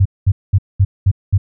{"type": "tone bursts", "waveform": "sine", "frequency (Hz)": 97.1, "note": "G2", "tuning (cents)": -16, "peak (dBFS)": -7, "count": 6, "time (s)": [0, 1.38], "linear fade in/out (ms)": 10, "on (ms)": 55, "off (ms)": 210, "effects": []}